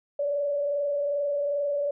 sine tone with frequency modulation, 574 Hz, D5, 40 cents flat, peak -24 dBFS, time 0.19-1.91 s, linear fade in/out 5 ms, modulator 22.5 Hz, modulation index 0.49, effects none

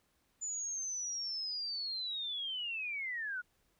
sine linear sweep, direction down, 7040 to 1417 Hz, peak -36 dBFS, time 0.41-3.42 s, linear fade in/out 20 ms, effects pink hiss -75 dBFS RMS until 3.79 s

